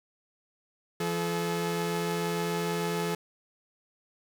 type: tone pair together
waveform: sawtooth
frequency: 170.65 / 430 Hz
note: F3 / A4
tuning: -40 / -40 cents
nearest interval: octave + major third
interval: 1600 cents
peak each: -27 dBFS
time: 1-3.15 s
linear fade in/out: 5 ms
effects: 10-bit